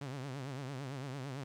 sawtooth tone with vibrato, 134.9 Hz, C#3, 47 cents flat, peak -36 dBFS, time 0.01-1.44 s, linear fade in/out 5 ms, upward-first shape triangle, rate 8.9 Hz, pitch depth 150 cents each way, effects low-pass 8000 Hz 12 dB/octave + 12-bit

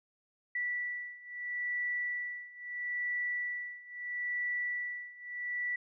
sine beating tone pair, 1959 / 1959.76 Hz, B6 / B6, -15 / -14 cents, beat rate 0.76 Hz, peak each -38 / -36 dBFS, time 0.55-5.76 s, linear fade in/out 5 ms, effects none

